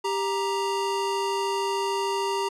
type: tone pair together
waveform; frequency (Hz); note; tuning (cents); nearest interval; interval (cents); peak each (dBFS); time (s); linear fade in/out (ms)
square; 394.4 / 938; G4 / A#5; +11 / +11; octave + minor third; 1500; -28; 0.04-2.49; 10
effects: low-pass 9000 Hz 12 dB/octave